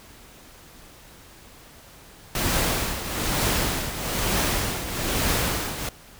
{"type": "noise with tremolo", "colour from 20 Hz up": "pink", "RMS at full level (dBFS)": -22, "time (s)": [2.35, 5.89], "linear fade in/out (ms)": 2, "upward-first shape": "triangle", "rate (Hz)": 1.1, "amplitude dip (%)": 70, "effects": ["pink hiss -48 dBFS RMS until 6.19 s"]}